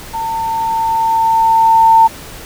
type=tone with level ramp; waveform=sine; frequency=900 Hz; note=A5; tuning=39 cents sharp; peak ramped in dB=-17 to -3 dBFS; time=0.13-2.08 s; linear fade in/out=20 ms; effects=pink hiss -32 dBFS RMS until 2.45 s